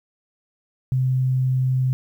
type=tone; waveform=sine; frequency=129.4 Hz; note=C3; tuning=19 cents flat; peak=-17 dBFS; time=0.92-1.93 s; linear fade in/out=0 ms; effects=9-bit